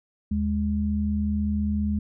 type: tone pair together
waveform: sine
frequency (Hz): 77.78 / 207.8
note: D#2 / G#3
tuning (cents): 0 / +1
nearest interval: octave + perfect fourth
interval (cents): 1701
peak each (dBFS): -26 / -24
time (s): 0.31-1.99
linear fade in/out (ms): 5
effects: none